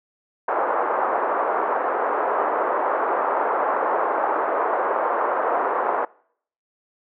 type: band-pass noise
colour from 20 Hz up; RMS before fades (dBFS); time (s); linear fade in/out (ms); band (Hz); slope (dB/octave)
white; -22; 0.48-6.05; 5; 410 to 1200; 24
effects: noise-tail reverb RT60 0.6 s tail -24 dB re dry + low-pass 2000 Hz 12 dB/octave